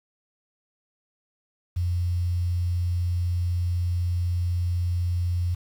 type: tone with quantisation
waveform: sine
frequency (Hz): 88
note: F2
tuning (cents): +14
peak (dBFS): -22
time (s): 1.76-5.55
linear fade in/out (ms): 10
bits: 8
effects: none